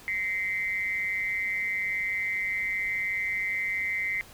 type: tone with amplitude modulation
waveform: sine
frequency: 2073 Hz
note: C7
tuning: 17 cents flat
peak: -23 dBFS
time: 0.08-4.21 s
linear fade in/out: 0 ms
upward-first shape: sine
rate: 195 Hz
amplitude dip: 80%
effects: pink hiss -50 dBFS RMS until 4.33 s